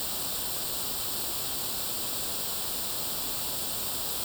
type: noise with comb filter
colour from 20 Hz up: white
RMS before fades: -32 dBFS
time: 0-4.24 s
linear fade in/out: 0 ms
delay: 0.24 ms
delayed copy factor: +0.7
effects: none

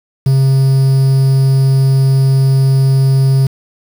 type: tone with quantisation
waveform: triangle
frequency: 134.3 Hz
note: C3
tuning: 46 cents sharp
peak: -5 dBFS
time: 0.26-3.47 s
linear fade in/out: 5 ms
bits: 5
effects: none

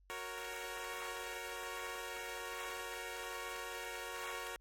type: chord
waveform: 10% pulse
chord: F# major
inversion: none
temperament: equal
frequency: 370 / 466.2 / 554.4 Hz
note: F#4 / A#4 / C#5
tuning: 0 / 0 / 0 cents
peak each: -40 / -37 / -40 dBFS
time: 0.1-4.56 s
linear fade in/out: 0 ms
effects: added 47 Hz sine -64 dBFS peak until 4.6 s + AAC 48 kbps

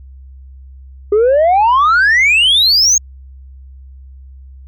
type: exponential sweep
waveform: sine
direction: up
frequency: 401 to 6645 Hz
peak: -5 dBFS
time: 1.12-2.98 s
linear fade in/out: 5 ms
effects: tanh soft clip ceiling -6 dBFS + added 66 Hz sine -33 dBFS peak until 4.67 s

